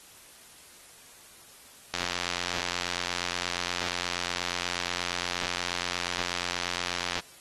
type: click train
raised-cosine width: 0.2 ms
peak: -12 dBFS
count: 465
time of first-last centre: 1.94-7.189 s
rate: 88.4 Hz
effects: white hiss -52 dBFS RMS until 7.4 s + AAC 32 kbps